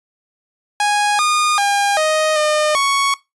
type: tone with pitch steps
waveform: sawtooth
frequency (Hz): 827 / 1221 / 807 / 623 / 608 / 1111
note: G#5 / D#6 / G#5 / D#5 / D#5 / C#6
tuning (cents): -8 / -33 / -50 / +2 / -40 / +4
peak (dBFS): -10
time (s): 0.8-3.14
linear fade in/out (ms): 2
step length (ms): 390
effects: noise-tail reverb RT60 0.2 s tail -20 dB re dry + resampled to 24000 Hz